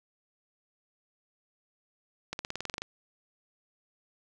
accelerating click train, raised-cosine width 0.2 ms, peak -17 dBFS, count 11, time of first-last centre 2.33-2.82 s, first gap 61 ms, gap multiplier 0.95, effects none

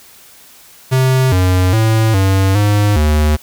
square tone with pitch steps, 130.4 / 91.9 / 111 / 96.2 / 103.4 / 75.7 Hz, C3 / F#2 / A2 / G2 / G#2 / D#2, -5 / -11 / +16 / -32 / -7 / -47 cents, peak -10 dBFS, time 0.91-3.37 s, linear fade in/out 20 ms, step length 410 ms, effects white hiss -42 dBFS RMS until 3.42 s

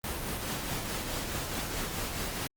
pink noise with tremolo, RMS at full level -33 dBFS, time 0.04-2.47 s, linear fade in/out 0 ms, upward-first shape triangle, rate 4.7 Hz, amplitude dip 40%, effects Opus 32 kbps

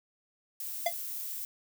violet noise, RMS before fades -38 dBFS, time 0.6-1.45 s, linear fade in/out 2 ms
square tone with exponential decay, 685 Hz, F5, 34 cents flat, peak -23 dBFS, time 0.86-0.94 s, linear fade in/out 5 ms, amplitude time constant 16 ms
effects none

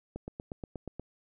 click train, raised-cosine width 2 ms, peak -25 dBFS, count 8, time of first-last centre 0.16-0.996 s, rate 8.37 Hz, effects none

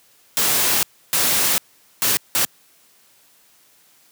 white noise bursts at uneven times, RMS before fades -18 dBFS, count 4, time 0.37-0.83 / 1.13-1.58 / 2.02-2.17 / 2.35-2.45 s, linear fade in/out 0 ms, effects white hiss -55 dBFS RMS until 4.11 s + high-pass 100 Hz 12 dB/octave

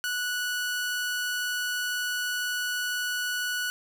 sawtooth tone, 1474 Hz, F#6, 7 cents flat, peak -24 dBFS, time 0.04-3.7 s, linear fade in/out 0 ms, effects none

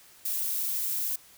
violet noise, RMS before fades -30 dBFS, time 0.25-1.16 s, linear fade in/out 5 ms, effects white hiss -55 dBFS RMS until 1.37 s

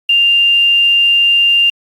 sine tone with quantisation, 2794 Hz, F7, in tune, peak -7 dBFS, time 0.09-1.7 s, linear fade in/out 5 ms, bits 6, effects AAC 48 kbps

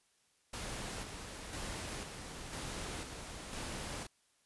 pink noise with tremolo, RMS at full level -42 dBFS, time 0.53-4.07 s, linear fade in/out 5 ms, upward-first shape square, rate 1 Hz, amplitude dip 40%, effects white hiss -73 dBFS RMS until 4.45 s + resampled to 24000 Hz

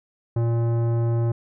sine tone with tanh clipping, 116.54 Hz, A#2, in tune, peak -21 dBFS, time 0.36-1.32 s, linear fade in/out 5 ms, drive 15 dB, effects none

